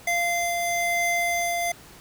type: tone pair together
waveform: square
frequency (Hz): 692 / 2075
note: F5 / C7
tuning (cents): -16 / -15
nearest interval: octave + perfect fifth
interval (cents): 1901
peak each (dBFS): -26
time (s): 0.07-1.72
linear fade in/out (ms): 5
effects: pink hiss -48 dBFS RMS until 2 s